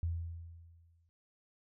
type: tone with exponential decay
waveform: sine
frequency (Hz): 83.9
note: E2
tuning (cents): +31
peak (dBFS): -30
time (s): 0.03-1.09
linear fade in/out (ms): 0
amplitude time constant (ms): 230
effects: none